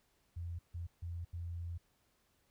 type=tone bursts at uneven times; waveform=sine; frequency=85.6 Hz; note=F2; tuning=34 cents flat; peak=-39 dBFS; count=4; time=0.36-0.59 / 0.74-0.87 / 1.02-1.25 / 1.33-1.78 s; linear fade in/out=10 ms; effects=pink hiss -75 dBFS RMS until 2.5 s